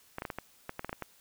clicks, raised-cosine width 0.5 ms, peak -21 dBFS, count 11, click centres 0.184 / 0.221 / 0.252 / 0.302 / 0.386 / 0.694 / 0.794 / 0.846 / 0.894 / 0.929 / 1.023 s, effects white hiss -62 dBFS RMS until 1.2 s

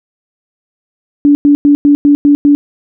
sine tone bursts, 288.6 Hz, D4, 30 cents flat, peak -3 dBFS, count 7, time 1.25-2.55 s, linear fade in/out 0 ms, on 100 ms, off 100 ms, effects none

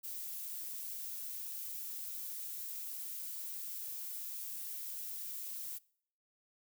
violet noise, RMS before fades -43 dBFS, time 0.03-5.79 s, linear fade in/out 20 ms, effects noise-tail reverb RT60 0.6 s tail -23 dB re dry

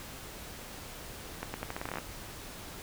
accelerating click train, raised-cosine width 0.5 ms, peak -20 dBFS, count 13, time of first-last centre 1.43-1.985 s, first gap 110 ms, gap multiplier 0.82, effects pink hiss -45 dBFS RMS until 2.82 s

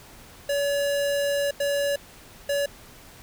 square tone bursts at uneven times, 568 Hz, C#5, 42 cents sharp, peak -23 dBFS, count 3, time 0.49-1.51 / 1.6-1.96 / 2.49-2.66 s, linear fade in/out 5 ms, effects pink hiss -48 dBFS RMS until 3.22 s

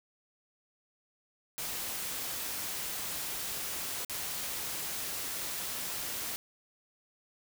white noise with dropouts, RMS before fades -37 dBFS, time 1.58-6.36 s, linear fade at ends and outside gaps 0 ms, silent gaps 4.048-4.097 s, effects none

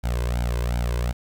sawtooth tone with flanger, 59.8 Hz, A#1, 45 cents sharp, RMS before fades -24 dBFS, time 0.03-1.13 s, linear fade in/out 20 ms, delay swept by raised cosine 1.3 to 1.98 ms, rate 2.7 Hz, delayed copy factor +0.95, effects 10-bit

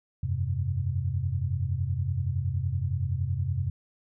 sine chord, F suspended second, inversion none, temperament equal, 87.31 / 98 / 130.81 Hz, F2 / G2 / C3, 0 / 0 / 0 cents, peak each -30 / -30 / -30 dBFS, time 0.23-3.7 s, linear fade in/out 5 ms, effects none

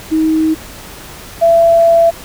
sine tone pair in turn, 316.4 / 670.4 Hz, D#4 / E5, +29 / +29 cents, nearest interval octave + minor second, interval 1300 cents, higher second, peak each -9 / -5 dBFS, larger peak second, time 0.11-0.55 / 1.41-2.11 s, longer second, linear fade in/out 20 ms, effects pink hiss -32 dBFS RMS until 2.24 s

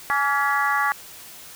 harmonic tone with a mistuned harmonic, 279.8 Hz, C#4, 16 cents sharp, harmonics 3 / 4 / 5 / 6 / 7, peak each -25 / -23 / -27 / -25 / -27 dBFS, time 0.1-0.92 s, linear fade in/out 0 ms, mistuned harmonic 4, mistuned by +44 cents, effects white hiss -42 dBFS RMS until 1.55 s

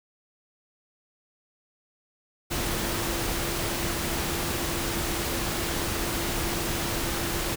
sine tone in noise, 340.4 Hz, F4, 44 cents flat, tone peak -36 dBFS, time 2.5-7.56 s, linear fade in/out 20 ms, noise pink, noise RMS -29 dBFS, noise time 2.5-7.56 s, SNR -10 dB, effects none

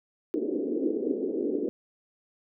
white band-pass noise, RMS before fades -29 dBFS, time 0.34-1.69 s, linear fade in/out 0 ms, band 250 to 440 Hz, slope 48 dB/octave, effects none

